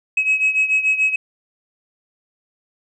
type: beating tone pair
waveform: sine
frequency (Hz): 2556 / 2562.9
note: D#7 / E7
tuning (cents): +46 / -49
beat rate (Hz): 6.9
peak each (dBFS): -15 / -19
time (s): 0.17-1.16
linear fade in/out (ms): 5
effects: tanh soft clip ceiling -10 dBFS